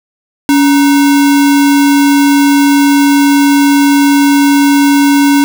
sine tone with sample-and-hold, 282.6 Hz, C#4, 34 cents sharp, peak -4 dBFS, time 0.49-5.44 s, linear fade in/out 0 ms, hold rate 1225 Hz, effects none

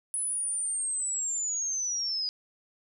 sine linear sweep, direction down, 10230 to 4904 Hz, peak -28 dBFS, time 0.14-2.29 s, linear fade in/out 0 ms, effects none

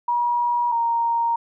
sine tone pair in turn, 959 / 931.2 Hz, A#5 / A#5, +49 / -2 cents, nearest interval minor second, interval 51 cents, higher first, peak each -18 dBFS, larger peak neither, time 0.08-0.72 / 0.72-1.36 s, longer neither, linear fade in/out 5 ms, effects none

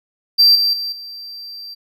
triangle tone with level steps, 4699 Hz, D8, in tune, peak -6 / -12 / -20 / -29 dBFS, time 0.38-1.75 s, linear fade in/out 20 ms, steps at 0.55 / 0.73 / 0.92 s, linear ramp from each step 5 ms, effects none

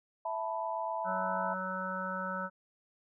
sine chord, E suspended fourth, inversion none, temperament equal, 659.3 / 880 / 987.8 Hz, E5 / A5 / B5, 0 / 0 / 0 cents, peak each -37 dBFS, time 0.25-1.54 s, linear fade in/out 5 ms
harmonic tone, 186.9 Hz, F#3, 18 cents sharp, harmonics 1 / 3 / 5 / 7 / 8, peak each -41 / -41 / -42 / -38 / -40 dBFS, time 1.04-2.5 s, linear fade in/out 50 ms
effects none

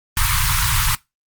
pink band-stop noise, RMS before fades -17 dBFS, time 0.17-0.95 s, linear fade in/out 2 ms, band 150 to 910 Hz, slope 96 dB/octave, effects noise-tail reverb RT60 0.2 s tail -21 dB re dry + Opus 24 kbps

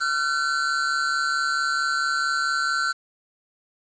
square tone pair together, 1369.5 / 1514 Hz, F6 / F#6, -34 / +39 cents, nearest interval major second, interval 173 cents, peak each -25 dBFS, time 0-2.93 s, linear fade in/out 20 ms, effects resampled to 16000 Hz + 8-bit

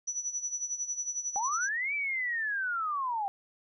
sine tone with tremolo, 5920 Hz, F#8, in tune, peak -29 dBFS, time 0.07-1.69 s, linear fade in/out 10 ms, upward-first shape sine, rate 11 Hz, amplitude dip 75%
sine linear two-way sweep, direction up then down, 770 to 2340 to 770 Hz, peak -29 dBFS, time 1.36-3.28 s, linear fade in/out 0 ms, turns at 1.94 s
effects none

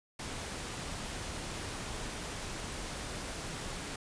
pink noise, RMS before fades -40 dBFS, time 0.19-3.96 s, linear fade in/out 5 ms, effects resampled to 22050 Hz

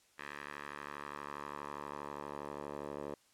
10% pulse tone with band-pass filter sweep, 72.4 Hz, D2, 24 cents flat, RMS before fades -45 dBFS, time 0.18-3.15 s, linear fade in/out 10 ms, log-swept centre 1800 to 600 Hz, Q 1.8, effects white hiss -69 dBFS RMS until 3.33 s + low-pass 10000 Hz 12 dB/octave

